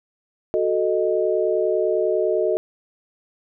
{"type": "chord", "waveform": "sine", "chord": "D# diminished", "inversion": "first", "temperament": "equal", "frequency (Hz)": [370, 440, 622.3], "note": ["F#4", "A4", "D#5"], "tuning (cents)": [0, 0, 0], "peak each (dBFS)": -22, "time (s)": [0.54, 2.57], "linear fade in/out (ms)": 0, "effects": []}